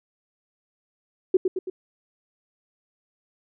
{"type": "tone with echo", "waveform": "sine", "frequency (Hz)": 371.8, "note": "F#4", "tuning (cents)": 8, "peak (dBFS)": -13, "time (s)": [1.34, 1.37], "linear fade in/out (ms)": 5, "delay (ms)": 110, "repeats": 3, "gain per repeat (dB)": -5, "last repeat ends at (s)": 1.7, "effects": []}